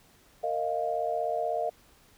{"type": "chord", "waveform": "sine", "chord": "Bb suspended fourth", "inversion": "none", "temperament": "equal with one note detuned", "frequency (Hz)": [461.3, 622.3, 698.5], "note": ["Bb4", "Eb5", "F5"], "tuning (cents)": [-18, 0, 0], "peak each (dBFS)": [-34, -31, -30], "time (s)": [0.43, 1.7], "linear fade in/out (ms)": 10, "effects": ["pink hiss -60 dBFS RMS until 2.17 s"]}